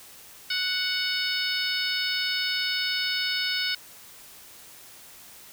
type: harmonic tone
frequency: 740 Hz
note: F#5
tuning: in tune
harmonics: 2 / 3 / 4 / 5 / 6 / 7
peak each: -32 / -32 / -32 / -32 / -32 / -32 dBFS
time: 0.5-3.75 s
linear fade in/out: 5 ms
effects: white hiss -48 dBFS RMS until 5.52 s